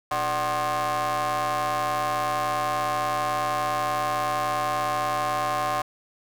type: ring-modulated tone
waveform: 30% pulse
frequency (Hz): 156.5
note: D#3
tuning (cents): +10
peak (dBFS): -18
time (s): 0.11-5.82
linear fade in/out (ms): 5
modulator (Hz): 906
effects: none